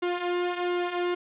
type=tone with flanger; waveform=sawtooth; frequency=354 Hz; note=F4; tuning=23 cents sharp; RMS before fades=-28 dBFS; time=0.02-1.15 s; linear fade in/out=10 ms; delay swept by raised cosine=1.6 to 4.1 ms; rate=1.4 Hz; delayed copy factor=-0.6; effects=resampled to 8000 Hz + 9-bit